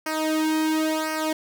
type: tone with flanger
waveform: sawtooth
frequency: 313.4 Hz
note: D#4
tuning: 13 cents sharp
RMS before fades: -24 dBFS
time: 0.06-1.33 s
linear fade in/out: 5 ms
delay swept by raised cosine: 0.27 to 1.77 ms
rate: 0.95 Hz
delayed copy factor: -0.85
effects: none